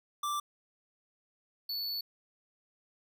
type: tone pair in turn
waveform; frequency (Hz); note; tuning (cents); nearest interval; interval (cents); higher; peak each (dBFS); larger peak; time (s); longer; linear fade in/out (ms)
square; 1174.7 / 4446; D6 / C#8; 0 / +4; octave + major seventh; 2304; second; -32 / -34; first; 0.23-0.4 / 1.69-2.01; second; 5
effects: none